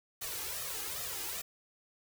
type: noise with flanger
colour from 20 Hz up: white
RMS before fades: -39 dBFS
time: 0.21-1.42 s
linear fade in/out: 10 ms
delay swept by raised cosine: 1.6 to 2.44 ms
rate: 2.5 Hz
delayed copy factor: +0.9
effects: none